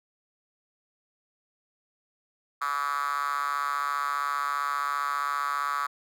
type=tone with high-pass filter; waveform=5% pulse; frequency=142.9 Hz; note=D3; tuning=47 cents flat; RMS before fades=-29 dBFS; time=2.61-5.87 s; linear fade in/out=10 ms; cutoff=1200 Hz; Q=9.8; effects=none